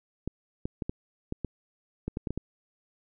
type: clicks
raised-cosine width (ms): 3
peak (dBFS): -18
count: 11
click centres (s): 0.276 / 0.655 / 0.822 / 0.895 / 1.324 / 1.447 / 2.08 / 2.171 / 2.272 / 2.306 / 2.376
effects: none